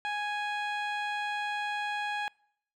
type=tone with low-pass filter; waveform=15% pulse; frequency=830 Hz; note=G#5; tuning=1 cent flat; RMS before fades=-33 dBFS; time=0.05-2.28 s; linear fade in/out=0 ms; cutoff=3400 Hz; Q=0.53; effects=noise-tail reverb RT60 0.7 s tail -26 dB re dry